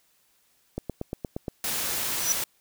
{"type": "click train", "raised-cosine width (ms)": 2, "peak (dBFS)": -17, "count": 7, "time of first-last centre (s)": [0.78, 1.482], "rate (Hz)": 8.55}
{"type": "noise", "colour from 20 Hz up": "white", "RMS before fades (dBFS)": -29, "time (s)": [1.64, 2.44], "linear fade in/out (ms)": 2}
{"type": "tone with exponential growth", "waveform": "sine", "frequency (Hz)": 5900, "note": "F#8", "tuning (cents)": -6, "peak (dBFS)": -18, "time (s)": [2.12, 2.32], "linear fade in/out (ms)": 0, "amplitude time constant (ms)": 43}
{"effects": ["white hiss -66 dBFS RMS until 2.6 s"]}